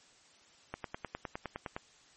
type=click train; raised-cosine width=0.5 ms; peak=-22 dBFS; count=11; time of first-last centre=0.74-1.765 s; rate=9.76 Hz; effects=white hiss -62 dBFS RMS until 2.16 s + MP3 32 kbps